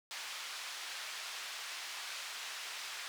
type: band-pass noise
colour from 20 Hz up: white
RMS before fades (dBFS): -44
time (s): 0.11-3.08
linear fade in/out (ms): 0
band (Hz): 1000 to 4600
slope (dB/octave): 12
effects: none